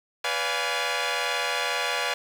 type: chord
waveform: 10% pulse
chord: B diminished seventh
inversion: none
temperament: equal with one note detuned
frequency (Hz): 493.9 / 575.6 / 698.5 / 830.6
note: B4 / D5 / F5 / Ab5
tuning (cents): 0 / -35 / 0 / 0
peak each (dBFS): -22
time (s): 0.24-2.14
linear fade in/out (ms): 5
effects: low-pass 7000 Hz 12 dB/octave + 7-bit